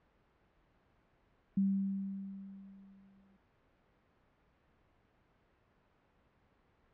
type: tone with exponential decay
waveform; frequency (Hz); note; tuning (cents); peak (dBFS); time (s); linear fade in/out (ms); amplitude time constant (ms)
sine; 195.1; G3; -8; -26; 1.57-3.37; 5; 390
effects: pink hiss -71 dBFS RMS until 6.93 s + low-pass 2000 Hz 12 dB/octave